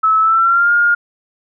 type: tone with pitch glide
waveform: sine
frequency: 1300 to 1417.7 Hz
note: E6 to F6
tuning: -24 to +26 cents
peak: -9 dBFS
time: 0.03-0.95 s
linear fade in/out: 10 ms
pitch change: +150 cents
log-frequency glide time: 0.2-0.72 s
effects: none